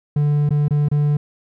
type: tone with dropouts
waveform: triangle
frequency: 147 Hz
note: D3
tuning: 2 cents sharp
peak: -12 dBFS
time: 0.16-1.17 s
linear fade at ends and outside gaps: 5 ms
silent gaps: 0.492-0.506 / 0.683-0.707 / 0.886-0.914 s
effects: none